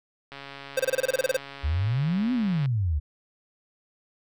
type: click train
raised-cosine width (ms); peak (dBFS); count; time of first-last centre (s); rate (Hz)
0.3; -24; 326; 0.32-2.658; 139
type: tone bursts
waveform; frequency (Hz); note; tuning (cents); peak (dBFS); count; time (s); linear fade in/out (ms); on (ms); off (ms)
square; 523.3; C5; 0; -21; 12; 0.77-1.368; 5; 26; 26
type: exponential two-way sweep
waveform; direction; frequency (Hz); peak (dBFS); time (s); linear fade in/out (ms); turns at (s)
sine; up then down; 68.6 to 260 to 68.6; -22; 1.63-3; 20; 2.33
effects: none